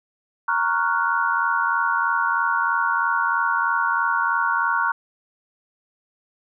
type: chord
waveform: sine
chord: Gb major seventh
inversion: first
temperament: equal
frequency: 932.3 / 1108.7 / 1396.9 / 1480 Hz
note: Bb5 / Db6 / F6 / Gb6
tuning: 0 / 0 / 0 / 0 cents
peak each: -24 dBFS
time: 0.48-4.92 s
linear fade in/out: 5 ms
effects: none